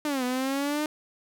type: exponential two-way sweep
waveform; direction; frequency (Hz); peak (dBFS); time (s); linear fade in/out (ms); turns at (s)
sawtooth; down then up; 306.5 to 246.9 to 306.5; -22; 0.05-0.86; 2; 0.24
effects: none